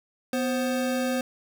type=tone pair together; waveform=square; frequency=248 / 525.5 Hz; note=B3 / C5; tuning=+7 / +7 cents; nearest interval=octave + minor second; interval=1300 cents; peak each=-27 / -29 dBFS; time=0.33-1.21 s; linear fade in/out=2 ms; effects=none